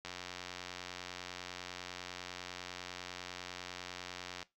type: click train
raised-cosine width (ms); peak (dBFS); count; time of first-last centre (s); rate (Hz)
0.2; -25; 395; 0.05-4.428; 90
effects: noise-tail reverb RT60 0.2 s tail -20 dB re dry